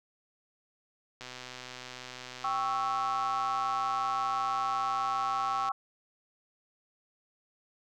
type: click train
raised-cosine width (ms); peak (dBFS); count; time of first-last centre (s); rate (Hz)
0.2; -25; 565; 1.21-5.686; 126
type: chord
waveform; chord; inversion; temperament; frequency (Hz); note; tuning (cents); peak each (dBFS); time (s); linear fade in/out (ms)
sine; C# diminished; second; equal; 784 / 1108.7 / 1318.5; G5 / C#6 / E6; 0 / 0 / 0; -33 / -32 / -33; 2.44-5.72; 5
effects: none